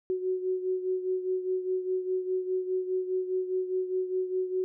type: beating tone pair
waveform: sine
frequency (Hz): 370 / 374.9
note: F#4 / F#4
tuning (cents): 0 / +23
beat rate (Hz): 4.9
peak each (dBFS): -28 / -34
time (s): 0.1-4.64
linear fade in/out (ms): 0
effects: none